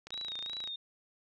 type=click train; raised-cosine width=0.2 ms; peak=-28 dBFS; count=18; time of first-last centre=0.07-0.675 s; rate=28.1 Hz
type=tone with vibrato; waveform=sine; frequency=3784 Hz; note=A#7; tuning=25 cents sharp; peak=-37 dBFS; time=0.12-0.76 s; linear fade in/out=5 ms; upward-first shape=sine; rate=2.8 Hz; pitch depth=63 cents each way
effects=none